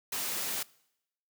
white high-pass noise, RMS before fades -34 dBFS, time 0.12-0.63 s, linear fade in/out 5 ms, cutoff 140 Hz, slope 12 dB/octave, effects noise-tail reverb RT60 0.8 s tail -23 dB re dry

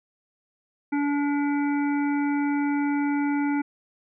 harmonic tone, 287.4 Hz, D4, 37 cents flat, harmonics 1 / 3 / 5 / 7 / 8, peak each -22 / -32 / -36 / -39 / -40 dBFS, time 0.92-3.62 s, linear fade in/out 10 ms, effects none

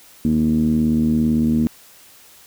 10% pulse tone with low-pass filter, 77.9 Hz, D#2, 3 cents sharp, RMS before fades -17 dBFS, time 0.25-1.67 s, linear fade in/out 0 ms, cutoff 250 Hz, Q 5.9, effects white hiss -47 dBFS RMS until 2.46 s

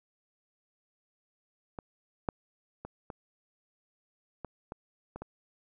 clicks, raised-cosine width 1 ms, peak -25 / -15 / -26 / -26 / -24 / -25 / -27 / -26 dBFS, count 8, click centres 1.788 / 2.288 / 2.85 / 3.102 / 4.447 / 4.721 / 5.16 / 5.22 s, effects none

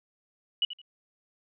sine tone with echo, 2935 Hz, F#7, 15 cents flat, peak -22 dBFS, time 0.62-0.65 s, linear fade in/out 2 ms, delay 83 ms, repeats 2, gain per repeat -13 dB, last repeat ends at 0.816 s, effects none

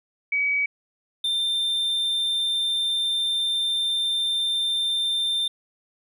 sine / triangle tone pair in turn, 2272 / 3586 Hz, C#7 / A7, +42 / +32 cents, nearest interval minor sixth, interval 790 cents, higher second, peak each -20 dBFS, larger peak neither, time 0.32-0.66 / 1.24-5.48 s, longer second, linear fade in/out 5 ms, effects none

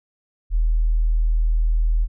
sine tone, 40.03 Hz, D#1, 50 cents sharp, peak -15 dBFS, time 0.5-2.08 s, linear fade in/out 50 ms, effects none

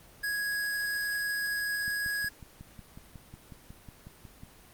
square tone, 1661.2 Hz, G#6, in tune, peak -30 dBFS, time 0.23-2.29 s, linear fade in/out 10 ms
click train, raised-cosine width 5 ms, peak -33 dBFS, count 15, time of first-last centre 1.88-4.435 s, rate 5.48 Hz
effects pink hiss -55 dBFS RMS until 4.73 s + Opus 24 kbps

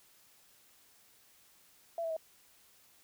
sine tone with pitch steps, 672 / 655.1 / 638.7 Hz, E5 / E5 / D#5, +33 / -11 / +45 cents, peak -33 dBFS, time 1.98-2.166 s, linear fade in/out 2 ms, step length 62 ms, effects white hiss -64 dBFS RMS until 3.03 s

